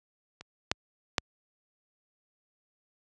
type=clicks; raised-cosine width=0.2 ms; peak=-26 / -7 / -6 dBFS; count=3; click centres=0.41 / 0.715 / 1.182 s; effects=high-pass 60 Hz 12 dB/octave + resampled to 22050 Hz